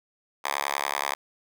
5% pulse tone with high-pass filter, 70.5 Hz, C#2, 30 cents sharp, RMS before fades -29 dBFS, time 0.44-1.15 s, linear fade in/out 10 ms, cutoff 1100 Hz, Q 1.9, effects none

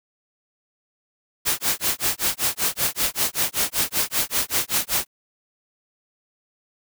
white noise with tremolo, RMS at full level -20 dBFS, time 1.45-5.07 s, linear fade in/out 20 ms, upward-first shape sine, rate 5.2 Hz, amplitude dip 100%, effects none

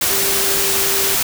sine tone in noise, 392.5 Hz, G4, 2 cents sharp, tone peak -25 dBFS, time 0.1-1.15 s, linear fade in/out 5 ms, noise white, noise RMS -17 dBFS, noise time 0.01-1.23 s, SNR -11 dB, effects none

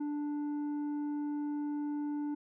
sine tone with tanh clipping, 293.7 Hz, D4, in tune, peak -34 dBFS, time 0-2.35 s, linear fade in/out 10 ms, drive 6 dB, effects none

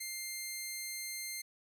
10% pulse tone, 2100 Hz, C7, 6 cents sharp, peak -30 dBFS, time 0-1.42 s, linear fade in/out 10 ms, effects none

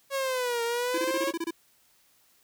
sawtooth linear two-way sweep, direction down then up, 554.4 to 462.7 to 554.4 Hz, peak -23 dBFS, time 0.1-1.33 s, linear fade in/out 50 ms, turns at 0.63 s
square tone bursts, 333.6 Hz, E4, 21 cents sharp, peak -29 dBFS, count 9, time 0.94-1.508 s, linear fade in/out 5 ms, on 40 ms, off 26 ms
effects white hiss -64 dBFS RMS until 2.43 s

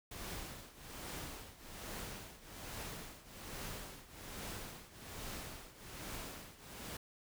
pink noise with tremolo, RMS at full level -44 dBFS, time 0.11-6.97 s, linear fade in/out 5 ms, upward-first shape triangle, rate 1.2 Hz, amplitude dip 85%, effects none

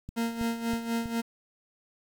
click train, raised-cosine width 5 ms, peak -26 dBFS, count 4, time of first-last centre 0.09-1.058 s, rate 3.1 Hz
40% pulse tone with tremolo, 230.9 Hz, A#3, 16 cents flat, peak -25 dBFS, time 0.16-1.22 s, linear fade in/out 20 ms, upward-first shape sine, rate 4.1 Hz, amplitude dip 70%
effects 9-bit

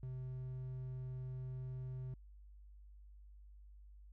triangle tone, 128.5 Hz, C3, 31 cents flat, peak -40 dBFS, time 0.03-2.14 s, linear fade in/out 2 ms, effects added 50 Hz sine -55 dBFS peak until 4.12 s

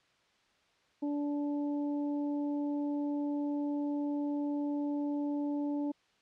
harmonic tone, 290 Hz, D4, 22 cents flat, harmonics 1 / 2 / 3, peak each -31 / -43 / -47 dBFS, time 1.02-5.92 s, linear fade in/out 10 ms, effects white hiss -69 dBFS RMS until 6.21 s + low-pass 4000 Hz 12 dB/octave

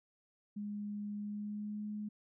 sine tone with pitch glide, 206.6 to 210.1 Hz, G#3 to G#3, -9 to +20 cents, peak -38 dBFS, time 0.56-2.09 s, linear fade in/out 10 ms, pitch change +29 cents, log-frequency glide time 1.16-1.85 s, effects none

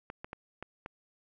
clicks, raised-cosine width 0.5 ms, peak -25 dBFS, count 5, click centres 0.101 / 0.245 / 0.331 / 0.626 / 0.861 s, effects none

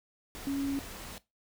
sine tone in noise, 277.2 Hz, C#4, in tune, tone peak -29 dBFS, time 0.47-0.79 s, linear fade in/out 0 ms, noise pink, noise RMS -44 dBFS, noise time 0.35-1.18 s, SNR +12 dB, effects noise-tail reverb RT60 0.2 s tail -18 dB re dry

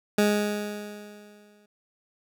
20% pulse tone with exponential decay, 207.7 Hz, G#3, in tune, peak -13 dBFS, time 0.18-1.66 s, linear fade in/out 5 ms, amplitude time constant 320 ms, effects none

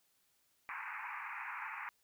pink band-pass noise, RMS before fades -44 dBFS, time 0.69-1.89 s, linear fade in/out 0 ms, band 840 to 2500 Hz, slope 96 dB/octave, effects white hiss -75 dBFS RMS until 2.03 s

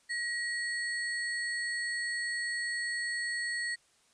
sine tone with sample-and-hold, 1905 Hz, A#6, 37 cents sharp, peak -31 dBFS, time 0.09-3.76 s, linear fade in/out 20 ms, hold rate 6300 Hz, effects white hiss -67 dBFS RMS until 4.13 s + resampled to 22050 Hz

